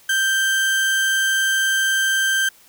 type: tone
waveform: 35% pulse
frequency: 1568 Hz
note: G6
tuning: in tune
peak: -15 dBFS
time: 0.09-2.49 s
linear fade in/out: 5 ms
effects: white hiss -51 dBFS RMS until 2.68 s